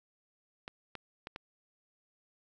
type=clicks; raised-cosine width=0.3 ms; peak=-25 dBFS; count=4; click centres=0.679 / 0.953 / 1.271 / 1.361 s; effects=11-bit